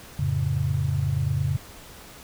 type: chord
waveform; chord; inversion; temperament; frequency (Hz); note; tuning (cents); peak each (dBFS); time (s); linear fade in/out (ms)
sine; F augmented; none; equal with one note detuned; 88.73 / 110 / 138.59; F2 / A2 / C#3; +28 / 0 / 0; -27 / -28 / -24; 0.19-1.57; 5
effects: pink hiss -45 dBFS RMS until 2.23 s